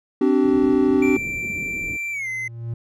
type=chord; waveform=triangle; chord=C suspended second; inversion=none; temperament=equal with one note detuned; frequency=261.6 / 293.7 / 383 Hz; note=C4 / D4 / G4; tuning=0 / 0 / -40 cents; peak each=-17 dBFS; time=0.21-1.17 s; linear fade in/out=5 ms
type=low-pass noise; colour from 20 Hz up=white; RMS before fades=-36 dBFS; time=0.43-1.97 s; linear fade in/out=10 ms; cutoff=350 Hz; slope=24 dB/octave
type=tone with pitch glide; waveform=triangle; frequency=2349 to 2057 Hz; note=D7 to C7; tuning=0 to -30 cents; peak=-23 dBFS; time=1.02-2.48 s; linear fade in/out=5 ms; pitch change=-230 cents; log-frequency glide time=2.12-2.28 s
type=tone with exponential growth; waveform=triangle; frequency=116.54 Hz; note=A#2; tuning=in tune; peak=-21 dBFS; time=2-2.74 s; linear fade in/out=5 ms; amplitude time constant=160 ms
effects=none